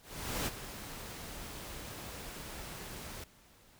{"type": "noise with ADSR envelope", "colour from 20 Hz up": "pink", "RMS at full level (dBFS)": -34, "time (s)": [0.02, 3.24], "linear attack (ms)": 450, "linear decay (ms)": 28, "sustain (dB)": -11, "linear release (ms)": 4, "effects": ["pink hiss -62 dBFS RMS until 3.79 s"]}